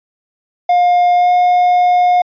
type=tone with pitch glide; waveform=triangle; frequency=710 to 717 Hz; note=F5 to F5; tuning=+28 to +45 cents; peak=-6 dBFS; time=0.69-2.22 s; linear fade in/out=5 ms; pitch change=+17 cents; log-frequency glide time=1.15-1.31 s; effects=resampled to 11025 Hz